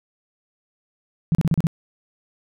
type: tone bursts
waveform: sine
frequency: 162.4 Hz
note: E3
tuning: 26 cents flat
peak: -14 dBFS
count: 6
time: 1.32-1.669 s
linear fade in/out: 0 ms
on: 29 ms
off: 35 ms
effects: none